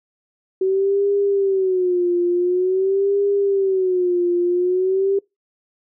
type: tone with vibrato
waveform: sine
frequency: 375.4 Hz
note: F#4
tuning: 25 cents sharp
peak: -15 dBFS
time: 0.61-5.19 s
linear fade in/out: 5 ms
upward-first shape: sine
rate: 0.47 Hz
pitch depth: 120 cents each way
effects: noise-tail reverb RT60 0.2 s tail -25 dB re dry